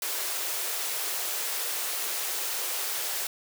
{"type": "high-pass noise", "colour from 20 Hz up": "white", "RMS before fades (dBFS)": -31, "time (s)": [0.02, 3.27], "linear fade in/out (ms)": 2, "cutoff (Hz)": 340, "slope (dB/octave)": 96, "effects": []}